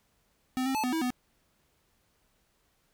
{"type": "tone with pitch steps", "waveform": "square", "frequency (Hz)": [256.8, 265.9, 868, 250.9, 323.4, 249.2], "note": ["C4", "C4", "A5", "B3", "E4", "B3"], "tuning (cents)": [-32, 28, -24, 28, -33, 16], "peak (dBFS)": -28, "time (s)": [0.57, 1.104], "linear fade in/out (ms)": 0, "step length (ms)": 89, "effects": ["pink hiss -71 dBFS RMS until 2.93 s"]}